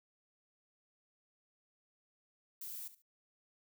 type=noise with echo; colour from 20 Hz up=violet; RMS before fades=-45 dBFS; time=2.61-2.88 s; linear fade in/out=5 ms; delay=71 ms; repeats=2; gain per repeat=-14 dB; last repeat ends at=3.022 s; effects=none